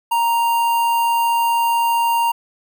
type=tone with notch filter; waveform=square; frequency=932.3 Hz; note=A#5; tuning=in tune; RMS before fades=-17 dBFS; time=0.11-2.32 s; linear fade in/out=10 ms; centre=5500 Hz; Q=0.79; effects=none